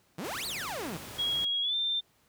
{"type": "exponential two-way sweep", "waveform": "sawtooth", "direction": "up then down", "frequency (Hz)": [142.7, 4699, 142.7], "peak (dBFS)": -31, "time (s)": [0.18, 0.97], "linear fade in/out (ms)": 5, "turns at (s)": 0.46}
{"type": "noise", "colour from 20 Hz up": "pink", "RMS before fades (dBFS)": -43, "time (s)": [0.24, 1.45], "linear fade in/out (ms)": 5}
{"type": "tone with pitch glide", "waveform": "sine", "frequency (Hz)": [3303, 3581], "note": ["G#7", "A7"], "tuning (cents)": [-10, 30], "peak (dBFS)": -27, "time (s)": [1.18, 2.01], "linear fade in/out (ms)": 20, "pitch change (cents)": 140, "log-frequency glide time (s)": [1.62, 1.75]}
{"effects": ["pink hiss -67 dBFS RMS until 2.28 s", "high-pass 80 Hz 12 dB/octave"]}